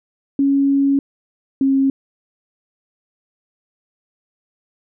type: tone pair in turn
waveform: sine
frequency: 277.2 / 270.6 Hz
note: C#4 / C#4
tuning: 0 / -42 cents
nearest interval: unison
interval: 42 cents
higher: first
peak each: -12 dBFS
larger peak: neither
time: 0.39-0.99 / 1.61-1.9 s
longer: first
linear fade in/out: 2 ms
effects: none